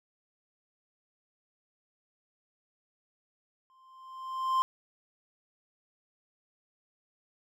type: tone with exponential growth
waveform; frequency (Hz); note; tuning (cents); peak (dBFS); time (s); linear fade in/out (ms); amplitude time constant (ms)
triangle; 1046.5; C6; 0; -20; 3.7-4.62; 0; 200
effects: none